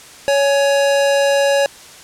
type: tone pair together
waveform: square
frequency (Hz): 559.2 / 835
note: C#5 / G#5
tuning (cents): +15 / +9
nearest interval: perfect fifth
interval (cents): 694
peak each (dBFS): -13 / -23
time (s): 0.28-1.66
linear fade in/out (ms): 0
effects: white hiss -39 dBFS RMS until 2.03 s + low-pass 9000 Hz 12 dB/octave